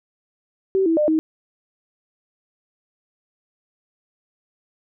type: tone with pitch steps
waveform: sine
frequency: 383.6 / 327.4 / 602 / 315.6 Hz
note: G4 / E4 / D5 / D#4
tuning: -37 / -12 / +43 / +25 cents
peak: -15 dBFS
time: 0.75-1.19 s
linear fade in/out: 0 ms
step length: 110 ms
effects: none